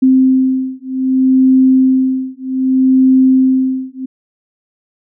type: beating tone pair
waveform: sine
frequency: 260.7 / 261.34 Hz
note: C4 / C4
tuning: -6 / -2 cents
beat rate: 0.64 Hz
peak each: -11 dBFS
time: 0.02-4.06 s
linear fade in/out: 10 ms
effects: none